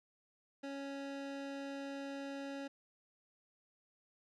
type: tone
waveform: 25% pulse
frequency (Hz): 277.2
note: C#4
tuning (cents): 0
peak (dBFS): -38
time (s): 0.63-2.68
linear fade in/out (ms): 10
effects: low-pass 5000 Hz 12 dB/octave